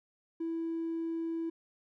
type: tone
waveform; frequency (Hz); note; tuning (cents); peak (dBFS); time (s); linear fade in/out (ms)
triangle; 329.6; E4; 0; -29; 0.4-1.5; 10
effects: tanh soft clip ceiling -29 dBFS